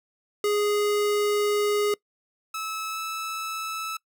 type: tone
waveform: square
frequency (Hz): 414.4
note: G#4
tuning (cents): -4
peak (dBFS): -22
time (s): 0.44-1.94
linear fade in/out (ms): 2
type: tone with pitch glide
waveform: sawtooth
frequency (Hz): 1300 to 1309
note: E6 to E6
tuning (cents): -24 to -13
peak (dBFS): -26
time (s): 2.54-3.97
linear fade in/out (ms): 5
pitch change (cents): +11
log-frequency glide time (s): 2.9-2.99
effects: noise-tail reverb RT60 0.1 s tail -23 dB re dry